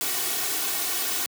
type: noise with comb filter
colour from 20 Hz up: white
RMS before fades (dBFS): -27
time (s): 0.01-1.26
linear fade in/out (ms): 0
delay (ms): 2.7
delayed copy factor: +0.9
effects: high-pass 150 Hz 12 dB/octave